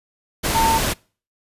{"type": "tone in noise", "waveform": "sine", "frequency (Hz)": 902, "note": "A5", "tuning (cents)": 43, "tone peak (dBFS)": -15, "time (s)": [0.54, 0.79], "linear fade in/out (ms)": 20, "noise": "pink", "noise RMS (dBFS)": -21, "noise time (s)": [0.43, 0.94], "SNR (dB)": 3, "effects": ["noise-tail reverb RT60 0.4 s tail -26 dB re dry", "resampled to 32000 Hz"]}